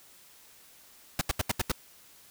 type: noise bursts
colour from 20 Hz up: pink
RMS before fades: -27 dBFS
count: 6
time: 1.19-1.717 s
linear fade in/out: 2 ms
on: 22 ms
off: 79 ms
effects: white hiss -56 dBFS RMS until 2.3 s